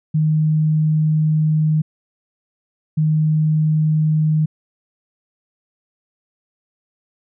sine tone pair in turn, 155.1 / 155.1 Hz, D#3 / D#3, -5 / -5 cents, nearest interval unison, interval 0 cents, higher neither, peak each -13 dBFS, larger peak neither, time 0.14-1.82 / 2.97-4.46 s, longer first, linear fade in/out 10 ms, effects none

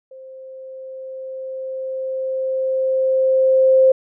sine tone with level ramp, 525 Hz, C5, 6 cents sharp, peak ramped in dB -36 to -8 dBFS, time 0.11-3.92 s, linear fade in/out 5 ms, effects none

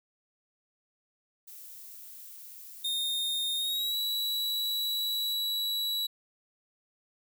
violet noise, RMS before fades -47 dBFS, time 1.47-5.34 s, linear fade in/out 10 ms
45% pulse tone with pitch glide, 3676 to 3917 Hz, A#7 to B7, -25 to -15 cents, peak -28 dBFS, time 2.84-6.07 s, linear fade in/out 10 ms, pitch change +110 cents, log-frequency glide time 3.56-3.96 s
effects none

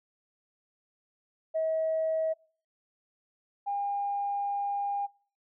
sine tone pair in turn, 640 / 806.3 Hz, D#5 / G5, +49 / +49 cents, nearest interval major third, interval 400 cents, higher second, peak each -25 / -28 dBFS, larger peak first, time 1.54-2.34 / 3.66-5.07 s, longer second, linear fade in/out 20 ms, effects noise-tail reverb RT60 0.5 s tail -25 dB re dry + tanh soft clip ceiling -21 dBFS

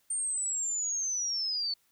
sine linear sweep, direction down, 8810 to 4435 Hz, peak -29 dBFS, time 0.1-1.74 s, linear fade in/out 5 ms, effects white hiss -70 dBFS RMS until 1.91 s

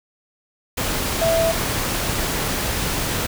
sine tone in noise, 659.3 Hz, E5, in tune, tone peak -16 dBFS, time 1.21-1.52 s, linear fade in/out 10 ms, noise pink, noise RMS -23 dBFS, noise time 0.77-3.27 s, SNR +4 dB, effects none

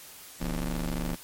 25% pulse ring-modulated tone, 74 Hz, D2, 14 cents sharp, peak -22 dBFS, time 0.4-1.16 s, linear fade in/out 20 ms, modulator 99.3 Hz, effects white hiss -47 dBFS RMS until 1.23 s + MP3 64 kbps

